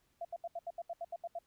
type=tone bursts; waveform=sine; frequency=681 Hz; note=F5; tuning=44 cents flat; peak=-37 dBFS; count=11; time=0.21-1.389 s; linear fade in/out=5 ms; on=39 ms; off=75 ms; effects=pink hiss -75 dBFS RMS until 1.46 s